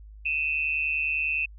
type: tone pair together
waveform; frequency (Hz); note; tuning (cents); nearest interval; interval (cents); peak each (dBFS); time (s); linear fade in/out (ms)
sine; 2521 / 2671; D#7 / E7; +22 / +22; minor second; 100; -27; 0.25-1.46; 10
effects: added 52 Hz sine -43 dBFS peak until 1.58 s